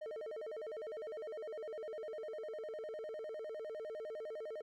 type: tone with vibrato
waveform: triangle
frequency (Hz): 523.3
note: C5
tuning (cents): 0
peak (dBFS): -40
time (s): 0.01-4.62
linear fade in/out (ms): 10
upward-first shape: square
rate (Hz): 9.9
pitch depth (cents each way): 280
effects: none